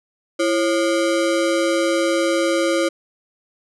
square ring-modulated tone, 440 Hz, A4, in tune, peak -14 dBFS, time 0.39-2.89 s, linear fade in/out 10 ms, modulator 104 Hz, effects resampled to 24000 Hz

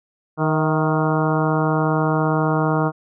harmonic tone with a mistuned harmonic, 155.8 Hz, D#3, 3 cents sharp, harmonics 1 / 2 / 3 / 4 / 5 / 6 / 7 / 8 / 9, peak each -20 / -23 / -25 / -26 / -27 / -28 / -28 / -29 / -30 dBFS, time 0.37-2.92 s, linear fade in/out 50 ms, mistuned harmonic 4, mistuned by +48 cents, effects none

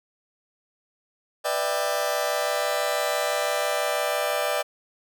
sawtooth chord, E minor seventh, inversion second, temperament just, 494.4 / 593.3 / 659.3 / 791.1 Hz, B4 / D5 / E5 / G5, +2 / +18 / 0 / +16 cents, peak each -28 / -22 / -26 / -27 dBFS, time 1.44-4.63 s, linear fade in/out 20 ms, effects none

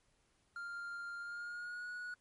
triangle tone with pitch glide, 1396.9 to 1460.4 Hz, F6 to F#6, 0 to -23 cents, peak -40 dBFS, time 0.56-2.14 s, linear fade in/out 2 ms, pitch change +77 cents, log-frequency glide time 1.19-1.9 s, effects pink hiss -75 dBFS RMS until 2.2 s + MP3 48 kbps

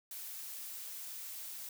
blue noise, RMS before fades -45 dBFS, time 0.11-1.69 s, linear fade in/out 2 ms, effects none

